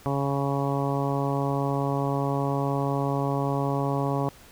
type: harmonic tone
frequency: 139.2 Hz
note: C#3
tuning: 8 cents sharp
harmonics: 1 / 2 / 3 / 4 / 5 / 6 / 7 / 8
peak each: -27 / -30 / -32 / -33 / -34 / -35 / -35 / -36 dBFS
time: 0.06-4.29 s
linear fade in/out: 0 ms
effects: pink hiss -51 dBFS RMS until 4.51 s

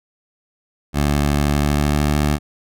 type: tone with pitch glide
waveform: 15% pulse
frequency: 72.5 to 73.9 Hz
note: D2 to D2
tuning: -22 to +11 cents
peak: -9 dBFS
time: 0.93-2.39 s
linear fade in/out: 50 ms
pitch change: +33 cents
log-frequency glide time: 1.47-2.07 s
effects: none

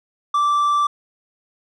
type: tone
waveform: triangle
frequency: 1169 Hz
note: D6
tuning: 8 cents flat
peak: -13 dBFS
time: 0.34-0.87 s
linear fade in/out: 5 ms
effects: resampled to 24000 Hz

